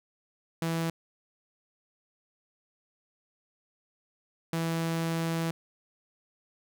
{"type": "tone bursts at uneven times", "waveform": "sawtooth", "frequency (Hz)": 164.81, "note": "E3", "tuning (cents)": 0, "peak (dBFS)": -24, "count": 2, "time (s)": [[0.62, 0.9], [4.53, 5.51]], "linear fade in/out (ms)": 2, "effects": []}